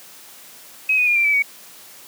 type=tone with pitch steps; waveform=sine; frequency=2544 / 2482 / 2421 / 2361 / 2303 / 2247 Hz; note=D#7 / D#7 / D#7 / D7 / D7 / C#7; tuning=+38 / -5 / -48 / +9 / -34 / +23 cents; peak=-14 dBFS; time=0.89-1.424 s; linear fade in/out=5 ms; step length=89 ms; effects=white hiss -43 dBFS RMS until 2.07 s + high-pass 150 Hz 12 dB/octave